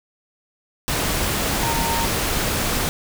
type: tone in noise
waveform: sine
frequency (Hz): 920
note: A#5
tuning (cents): -23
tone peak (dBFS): -24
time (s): 1.63-2.05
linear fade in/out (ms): 0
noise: pink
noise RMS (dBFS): -22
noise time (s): 0.88-2.89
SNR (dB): -5
effects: none